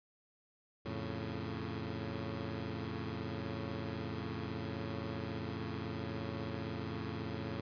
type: chord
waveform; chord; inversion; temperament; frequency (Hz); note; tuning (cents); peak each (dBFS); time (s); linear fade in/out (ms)
15% pulse; F augmented; none; equal with one note detuned; 87.31 / 111.02 / 138.59; F2 / A2 / C#3; 0 / +16 / 0; -37 / -35 / -38; 0.85-7.61; 10
effects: resampled to 11025 Hz